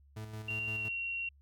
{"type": "tone with tremolo", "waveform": "40% pulse", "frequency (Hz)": 108.4, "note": "A2", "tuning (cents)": -25, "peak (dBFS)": -39, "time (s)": [0.16, 0.89], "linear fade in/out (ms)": 10, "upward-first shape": "square", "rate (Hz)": 5.8, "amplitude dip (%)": 45}
{"type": "tone with pitch glide", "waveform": "sine", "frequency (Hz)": [2762, 2743], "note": ["F7", "F7"], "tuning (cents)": [-20, -32], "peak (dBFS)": -34, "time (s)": [0.48, 1.29], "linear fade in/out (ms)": 5, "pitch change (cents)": -12, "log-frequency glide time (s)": [0.74, 0.82]}
{"effects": ["added 70 Hz sine -59 dBFS peak until 1.41 s"]}